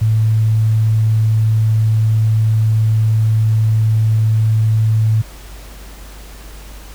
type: tone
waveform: sine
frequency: 110 Hz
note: A2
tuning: in tune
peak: -10 dBFS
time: 0.01-5.22 s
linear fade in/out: 10 ms
effects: added 50 Hz sine -33 dBFS peak until 6.94 s + pink hiss -39 dBFS RMS until 6.94 s